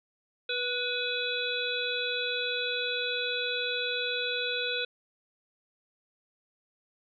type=harmonic tone with a mistuned harmonic; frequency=490.3 Hz; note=B4; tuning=13 cents flat; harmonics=1 / 3 / 5 / 7 / 8; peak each=-35 / -35 / -35 / -35 / -35 dBFS; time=0.49-4.85 s; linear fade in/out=5 ms; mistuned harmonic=5; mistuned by=+53 cents; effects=none